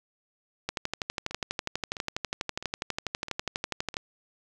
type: two click trains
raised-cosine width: 0.2 ms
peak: -12 / -21 dBFS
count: 41 / 5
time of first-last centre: 0.69-3.969 / 1.31-3.942 s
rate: 12.2 / 1.52 Hz
effects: none